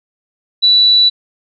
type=tone; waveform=sine; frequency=3951 Hz; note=B7; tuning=in tune; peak=-6 dBFS; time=0.62-1.1 s; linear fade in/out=20 ms; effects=none